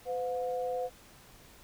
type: tone pair together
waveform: sine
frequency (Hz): 507 / 717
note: B4 / F5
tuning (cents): +45 / +45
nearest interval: tritone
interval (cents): 600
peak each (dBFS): -32 / -36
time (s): 0.05-0.9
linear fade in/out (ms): 50
effects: pink hiss -56 dBFS RMS until 1.63 s